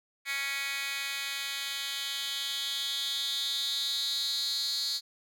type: tone with high-pass filter sweep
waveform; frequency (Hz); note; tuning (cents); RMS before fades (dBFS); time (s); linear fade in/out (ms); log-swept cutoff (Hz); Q
10% pulse; 277.2; C#4; 0; -33; 0.25-5.01; 50; 2300 to 4400; 5.9
effects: none